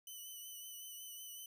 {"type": "tone with vibrato", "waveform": "5% pulse", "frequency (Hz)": 2996, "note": "F#7", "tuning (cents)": 21, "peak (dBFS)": -40, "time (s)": [0.07, 1.46], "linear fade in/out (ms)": 2, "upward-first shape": "triangle", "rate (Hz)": 5.4, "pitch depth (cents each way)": 35, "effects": []}